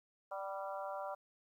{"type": "harmonic tone with a mistuned harmonic", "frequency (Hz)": 196, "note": "G3", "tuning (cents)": 0, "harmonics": [3, 4, 5, 6, 7], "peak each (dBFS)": [-43, -45, -47, -49, -50], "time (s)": [0.31, 1.15], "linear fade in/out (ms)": 10, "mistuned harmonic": 4, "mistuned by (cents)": -29, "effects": ["12-bit"]}